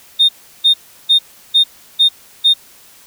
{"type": "tone bursts", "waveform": "sine", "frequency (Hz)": 3667, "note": "A#7", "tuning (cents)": -29, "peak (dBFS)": -5, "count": 6, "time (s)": [0.19, 2.54], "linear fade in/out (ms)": 20, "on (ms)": 100, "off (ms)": 350, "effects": ["tanh soft clip ceiling -3 dBFS", "white hiss -44 dBFS RMS until 3.06 s"]}